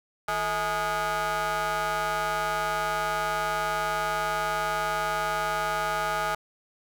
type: ring-modulated tone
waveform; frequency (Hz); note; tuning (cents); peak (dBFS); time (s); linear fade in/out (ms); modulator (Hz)
25% pulse; 200; G3; +35; -19; 0.28-6.35; 5; 1040
effects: none